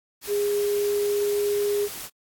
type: tone in noise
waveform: sine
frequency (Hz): 410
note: G#4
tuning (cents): -22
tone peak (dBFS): -21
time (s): 0.27-1.89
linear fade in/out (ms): 50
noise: white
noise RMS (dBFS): -36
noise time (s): 0.21-2.1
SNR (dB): +12
effects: AAC 64 kbps